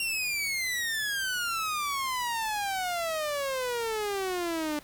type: exponential sweep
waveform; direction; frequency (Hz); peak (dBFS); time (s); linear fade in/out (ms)
sawtooth; down; 2778 to 293.7; -25; 0-4.79; 2
effects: pink hiss -53 dBFS RMS until 4.83 s